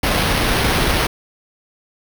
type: noise with sample-and-hold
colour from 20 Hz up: pink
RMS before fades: -17 dBFS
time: 0.03-1.07 s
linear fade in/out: 5 ms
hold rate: 7350 Hz
effects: none